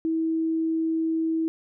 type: tone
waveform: sine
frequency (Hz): 323.6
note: E4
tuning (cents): -32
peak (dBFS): -22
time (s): 0.05-1.48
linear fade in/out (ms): 0
effects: none